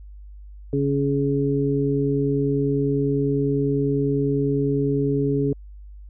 harmonic tone, 140 Hz, C#3, 18 cents sharp, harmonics 1 / 2 / 3, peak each -23 / -23 / -23 dBFS, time 0.73-5.53 s, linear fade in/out 2 ms, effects added 50 Hz sine -38 dBFS peak until 6.09 s

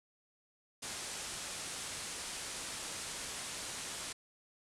white low-pass noise, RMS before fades -43 dBFS, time 0.82-4.13 s, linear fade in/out 10 ms, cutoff 10000 Hz, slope 48 dB/octave, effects none

